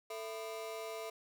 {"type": "ring-modulated tone", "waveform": "35% pulse", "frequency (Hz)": 554.4, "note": "C#5", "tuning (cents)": 0, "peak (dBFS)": -36, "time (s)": [0.1, 1.1], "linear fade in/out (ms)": 5, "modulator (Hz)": 110, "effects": []}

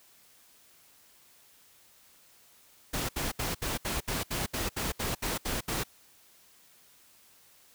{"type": "noise bursts", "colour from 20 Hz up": "pink", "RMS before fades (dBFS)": -32, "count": 13, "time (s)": [2.93, 5.838], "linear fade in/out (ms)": 10, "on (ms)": 160, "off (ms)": 69, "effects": ["white hiss -60 dBFS RMS until 7.74 s"]}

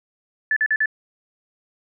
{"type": "tone bursts", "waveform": "sine", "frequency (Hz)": 1741, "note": "A6", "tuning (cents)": -19, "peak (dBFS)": -16, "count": 4, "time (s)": [0.51, 0.858], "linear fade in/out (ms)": 2, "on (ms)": 54, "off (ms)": 44, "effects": []}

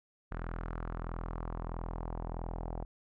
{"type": "tone with low-pass filter sweep", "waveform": "sawtooth", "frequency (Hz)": 41.55, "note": "E1", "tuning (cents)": 15, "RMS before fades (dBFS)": -39, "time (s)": [0.31, 2.85], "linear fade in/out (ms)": 10, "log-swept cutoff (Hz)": [1500, 790], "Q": 2.5, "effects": []}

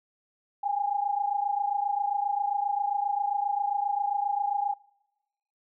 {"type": "tone pair together", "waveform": "sine", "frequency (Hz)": [806.5, 834], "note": ["G5", "G#5"], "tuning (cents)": [49, 7], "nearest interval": "minor second", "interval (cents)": 58, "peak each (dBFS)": [-27, -30], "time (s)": [0.63, 4.74], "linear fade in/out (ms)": 10, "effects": ["noise-tail reverb RT60 1.0 s tail -26 dB re dry"]}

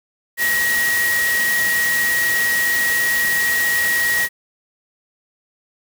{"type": "tone in noise", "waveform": "sine", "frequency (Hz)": 1900, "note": "A#6", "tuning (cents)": 33, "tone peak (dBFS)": -16, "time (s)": [0.37, 4.29], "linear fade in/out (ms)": 50, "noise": "white", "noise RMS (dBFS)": -24, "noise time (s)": [0.37, 4.29], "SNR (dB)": 5, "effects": []}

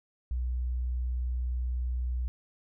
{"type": "tone", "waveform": "sine", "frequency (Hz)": 61.74, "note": "B1", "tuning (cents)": 0, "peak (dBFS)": -28, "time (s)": [0.31, 2.28], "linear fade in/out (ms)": 0, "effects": []}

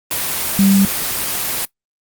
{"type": "tone in noise", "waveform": "sine", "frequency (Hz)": 196, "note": "G3", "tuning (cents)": 0, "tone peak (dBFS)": -9, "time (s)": [0.59, 0.85], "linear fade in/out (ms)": 0, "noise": "white", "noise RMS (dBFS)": -20, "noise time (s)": [0.11, 1.65], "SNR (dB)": 8, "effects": ["noise-tail reverb RT60 0.1 s tail -20 dB re dry", "Opus 24 kbps"]}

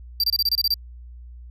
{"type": "tone bursts", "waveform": "square", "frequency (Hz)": 4699, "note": "D8", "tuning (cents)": 0, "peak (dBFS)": -18, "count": 9, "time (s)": [0.2, 0.741], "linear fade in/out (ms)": 2, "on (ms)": 37, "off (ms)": 26, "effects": ["added 60 Hz sine -38 dBFS peak until 1.5 s"]}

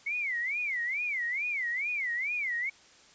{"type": "tone with vibrato", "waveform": "sine", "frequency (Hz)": 2151, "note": "C7", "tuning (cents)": 47, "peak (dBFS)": -29, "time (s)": [0.06, 2.7], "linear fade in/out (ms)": 10, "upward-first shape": "sine", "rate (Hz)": 2.3, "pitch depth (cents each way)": 240, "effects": ["white hiss -57 dBFS RMS until 3.14 s", "resampled to 16000 Hz"]}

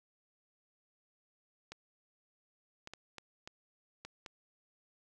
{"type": "clicks", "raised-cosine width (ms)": 0.2, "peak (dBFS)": -28, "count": 7, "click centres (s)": [1.72, 2.874, 2.936, 3.183, 3.475, 4.05, 4.262], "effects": []}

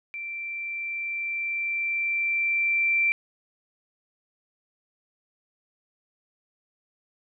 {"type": "tone with level ramp", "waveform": "sine", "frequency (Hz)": 2349, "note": "D7", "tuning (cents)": 0, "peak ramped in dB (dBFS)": [-32, -19], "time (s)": [0.14, 3.12], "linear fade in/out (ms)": 0, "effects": []}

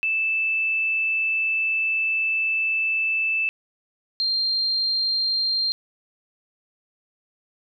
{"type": "tone pair in turn", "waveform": "sine", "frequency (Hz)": [2636, 4184], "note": ["E7", "C8"], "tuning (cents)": [-1, -1], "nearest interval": "minor sixth", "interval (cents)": 800, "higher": "second", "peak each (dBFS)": -20, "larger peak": "neither", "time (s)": [[0.03, 3.49], [4.2, 5.72]], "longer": "first", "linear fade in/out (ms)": 0, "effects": []}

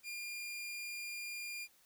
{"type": "tone", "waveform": "sawtooth", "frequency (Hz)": 2407, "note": "D7", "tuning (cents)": 42, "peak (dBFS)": -38, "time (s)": [0.03, 1.68], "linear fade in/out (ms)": 50, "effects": ["white hiss -68 dBFS RMS until 1.85 s"]}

